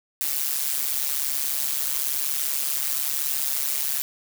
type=noise with amplitude modulation; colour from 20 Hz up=blue; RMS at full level=-22 dBFS; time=0.21-4.02 s; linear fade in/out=0 ms; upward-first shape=sine; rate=141 Hz; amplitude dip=85%; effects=none